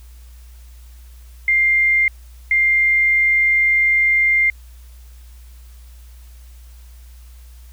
sine tone bursts at uneven times, 2100 Hz, C7, 6 cents sharp, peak -12 dBFS, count 2, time 1.48-2.08 / 2.51-4.5 s, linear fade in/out 2 ms, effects added 60 Hz sine -38 dBFS peak until 7.72 s + white hiss -53 dBFS RMS until 7.72 s

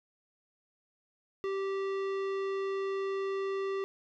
sine tone with tanh clipping, 389.7 Hz, G4, 10 cents flat, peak -33 dBFS, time 1.44-3.84 s, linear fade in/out 0 ms, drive 16 dB, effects none

